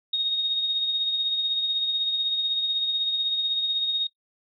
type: tone with tremolo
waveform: sine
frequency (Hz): 3729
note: A#7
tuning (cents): 0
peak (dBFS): -20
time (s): 0.13-4.07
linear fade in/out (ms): 5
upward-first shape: triangle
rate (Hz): 16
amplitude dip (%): 45
effects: noise-tail reverb RT60 0.1 s tail -22 dB re dry